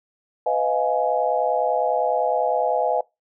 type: chord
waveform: sine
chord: F half-diminished seventh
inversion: second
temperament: just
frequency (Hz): 502.9 / 628.6 / 698.5 / 838.1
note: Cb5 / Eb5 / F5 / Ab5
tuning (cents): +31 / +18 / 0 / +16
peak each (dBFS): -24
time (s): 0.46-3.01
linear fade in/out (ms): 5
effects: noise-tail reverb RT60 0.2 s tail -22 dB re dry